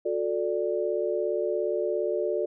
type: chord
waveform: sine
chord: D major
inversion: first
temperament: equal with one note detuned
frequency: 362.8 / 440 / 587.3 Hz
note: F#4 / A4 / D5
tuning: -34 / 0 / 0 cents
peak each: -29 dBFS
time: 0.05-2.46 s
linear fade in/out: 10 ms
effects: none